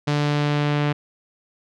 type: tone with low-pass filter sweep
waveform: sawtooth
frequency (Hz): 146.83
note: D3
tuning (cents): 0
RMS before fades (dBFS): -21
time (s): 0.07-0.93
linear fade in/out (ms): 10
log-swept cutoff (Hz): 4800 to 2900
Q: 1.2
effects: none

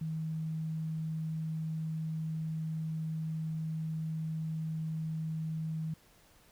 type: tone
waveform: sine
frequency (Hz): 158.9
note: D#3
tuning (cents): +37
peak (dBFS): -33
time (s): 0.01-5.94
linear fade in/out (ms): 5
effects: pink hiss -63 dBFS RMS until 6.51 s

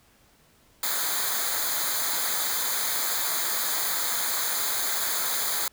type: noise with comb filter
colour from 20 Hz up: white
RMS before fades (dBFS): -27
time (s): 0.83-5.68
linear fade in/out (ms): 2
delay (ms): 0.36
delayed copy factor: -0.85
effects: pink hiss -60 dBFS RMS until 5.72 s

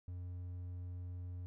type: tone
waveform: triangle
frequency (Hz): 89.3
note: F2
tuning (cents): +39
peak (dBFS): -40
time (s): 0.08-1.46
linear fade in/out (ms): 0
effects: none

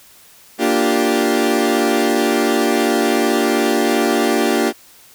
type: chord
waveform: 30% pulse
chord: G minor seventh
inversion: first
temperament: equal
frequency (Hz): 233.1 / 293.7 / 349.2 / 392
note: Bb3 / D4 / F4 / G4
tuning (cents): 0 / 0 / 0 / 0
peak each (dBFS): -17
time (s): 0.58-4.73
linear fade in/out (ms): 50
effects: white hiss -46 dBFS RMS until 5.14 s

